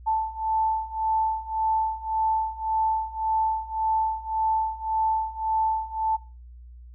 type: beating tone pair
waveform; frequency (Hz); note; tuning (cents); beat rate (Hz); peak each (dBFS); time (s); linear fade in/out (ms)
sine; 880 / 881.8; A5 / A5; 0 / +4; 1.8; -27 / -25; 0.06-6.17; 20
effects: noise-tail reverb RT60 0.3 s tail -17 dB re dry + added 60 Hz sine -42 dBFS peak until 6.94 s